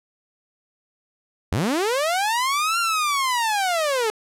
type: linear two-way sweep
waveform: sawtooth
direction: up then down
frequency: 69.3 to 1396.9 to 417.9 Hz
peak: -16 dBFS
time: 1.52-4.1 s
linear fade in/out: 0 ms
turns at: 2.79 s
effects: low-pass 12000 Hz 12 dB/octave